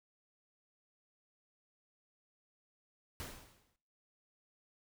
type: noise with exponential decay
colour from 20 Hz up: pink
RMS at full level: -42 dBFS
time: 3.2-3.76 s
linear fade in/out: 0 ms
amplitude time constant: 120 ms
effects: noise-tail reverb RT60 0.6 s tail -18 dB re dry